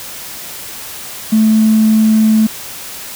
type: tone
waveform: triangle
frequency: 218.5 Hz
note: A3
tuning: 12 cents flat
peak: -3 dBFS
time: 1.32-2.47 s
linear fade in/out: 10 ms
effects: tanh soft clip ceiling -4 dBFS + white hiss -28 dBFS RMS until 3.15 s